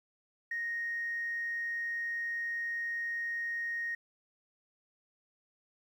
sine tone, 1865 Hz, A#6, in tune, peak -32 dBFS, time 0.51-3.95 s, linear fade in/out 5 ms, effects tanh soft clip ceiling -28 dBFS + 11-bit

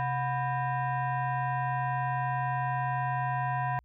sine tone with frequency modulation, 131.3 Hz, C3, 6 cents sharp, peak -27 dBFS, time 0-3.79 s, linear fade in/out 0 ms, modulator 858 Hz, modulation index 1.4, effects added 60 Hz sine -60 dBFS peak until 3.84 s

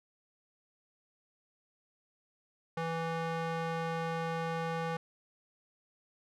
square tone with band-pass filter, 164.81 Hz, E3, in tune, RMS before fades -35 dBFS, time 2.77-4.97 s, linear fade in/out 5 ms, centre 940 Hz, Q 0.71, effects none

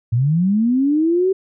sine linear sweep, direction up, 110 to 387.8 Hz, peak -13 dBFS, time 0.12-1.33 s, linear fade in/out 10 ms, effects none

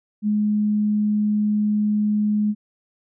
sine tone, 210 Hz, G#3, 19 cents sharp, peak -17 dBFS, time 0.22-2.55 s, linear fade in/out 50 ms, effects none

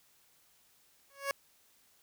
15% pulse tone with exponential growth, 555 Hz, C#5, 2 cents sharp, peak -22 dBFS, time 1.1-1.31 s, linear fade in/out 1 ms, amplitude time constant 45 ms, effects white hiss -67 dBFS RMS until 2.02 s

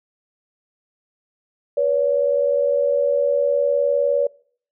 sine tone pair together, 487.3 / 567 Hz, B4 / C#5, -23 / +39 cents, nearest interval minor third, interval 262 cents, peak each -21 / -17 dBFS, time 1.77-4.27 s, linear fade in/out 5 ms, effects noise-tail reverb RT60 0.5 s tail -23 dB re dry

